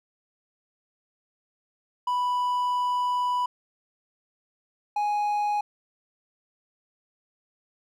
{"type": "tone pair in turn", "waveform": "triangle", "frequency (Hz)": [987.8, 830.6], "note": ["B5", "G#5"], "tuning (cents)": [0, 0], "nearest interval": "minor third", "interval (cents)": 300, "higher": "first", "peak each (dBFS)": -21, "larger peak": "neither", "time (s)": [[2.07, 3.46], [4.96, 5.61]], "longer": "first", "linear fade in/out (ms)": 5, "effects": []}